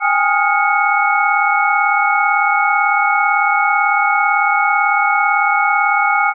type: tone cluster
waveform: sine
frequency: 795 / 833 / 1248 / 1415 / 2208 Hz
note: G5 / G#5 / D#6 / F6 / C#7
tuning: +24 / +5 / +5 / +22 / -7 cents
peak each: -18 dBFS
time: 0-6.34 s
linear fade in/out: 50 ms
effects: none